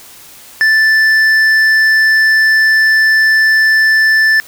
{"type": "tone with hard clipping", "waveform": "triangle", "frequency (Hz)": 1760, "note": "A6", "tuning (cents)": 0, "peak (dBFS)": -8, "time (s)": [0.61, 4.4], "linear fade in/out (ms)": 0, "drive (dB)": 9, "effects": ["white hiss -37 dBFS RMS until 4.47 s"]}